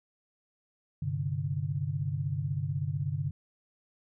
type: chord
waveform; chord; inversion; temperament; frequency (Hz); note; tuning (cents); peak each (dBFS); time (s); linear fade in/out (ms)
sine; G suspended fourth; none; equal; 98 / 130.81 / 146.83; G2 / C3 / D3; 0 / 0 / 0; -35 / -34 / -32; 1.02-3.31; 5
effects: none